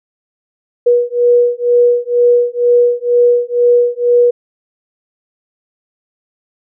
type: beating tone pair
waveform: sine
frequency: 482.4 / 484.5 Hz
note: B4 / B4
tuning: -41 / -33 cents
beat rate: 2.1 Hz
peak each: -11 dBFS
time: 0.86-4.31 s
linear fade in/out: 10 ms
effects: none